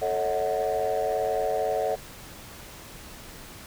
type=chord; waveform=sine; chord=D# half-diminished seventh; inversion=second; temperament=equal with one note detuned; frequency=440 / 554.4 / 638.3 / 740 Hz; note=A4 / C#5 / D#5 / F#5; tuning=0 / 0 / +44 / 0 cents; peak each=-28 dBFS; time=0.01-1.96 s; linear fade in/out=20 ms; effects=tanh soft clip ceiling -18 dBFS + pink hiss -44 dBFS RMS until 3.66 s